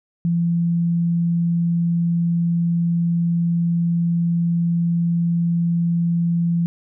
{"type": "tone", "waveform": "sine", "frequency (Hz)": 170, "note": "F3", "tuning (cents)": -46, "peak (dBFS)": -16, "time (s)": [0.25, 6.66], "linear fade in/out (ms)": 0, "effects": []}